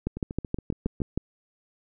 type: two click trains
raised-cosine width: 3 ms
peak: -21 / -13 dBFS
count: 7 / 8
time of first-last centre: 0.17-1.003 / 0.07-1.176 s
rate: 7.2 / 6.33 Hz
effects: none